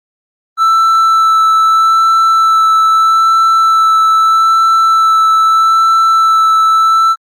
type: tone with vibrato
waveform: triangle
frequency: 1323 Hz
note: E6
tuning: 6 cents sharp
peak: -4 dBFS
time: 0.57-7.16 s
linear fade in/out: 50 ms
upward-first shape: sine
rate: 0.79 Hz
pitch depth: 10 cents each way
effects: Opus 24 kbps